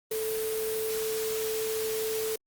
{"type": "tone in noise", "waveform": "sine", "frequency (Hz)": 440, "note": "A4", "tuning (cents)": 0, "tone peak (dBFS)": -29, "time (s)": [0.11, 2.36], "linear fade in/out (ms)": 5, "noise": "white", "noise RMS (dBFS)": -36, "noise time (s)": [0.11, 2.36], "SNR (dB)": 4, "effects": ["Opus 32 kbps"]}